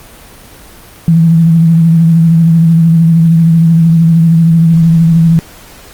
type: tone with vibrato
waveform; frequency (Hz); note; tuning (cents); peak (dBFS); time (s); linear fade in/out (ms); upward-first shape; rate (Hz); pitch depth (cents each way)
sine; 164.81; E3; 0; -3; 1.08-5.39; 0; triangle; 13; 45
effects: pink hiss -35 dBFS RMS until 5.93 s + Opus 24 kbps